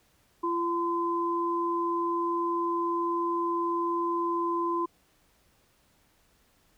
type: tone pair together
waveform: sine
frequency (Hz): 341.4 / 1023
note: F4 / C6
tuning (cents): -39 / -39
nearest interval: octave + perfect fifth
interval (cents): 1900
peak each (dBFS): -29 / -28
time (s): 0.43-4.86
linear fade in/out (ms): 10
effects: pink hiss -66 dBFS RMS until 6.77 s